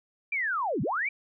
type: linear two-way sweep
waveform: sine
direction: down then up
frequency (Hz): 2400 to 110 to 2400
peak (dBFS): -26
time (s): 0.32-1.09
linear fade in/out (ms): 5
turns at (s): 0.82
effects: none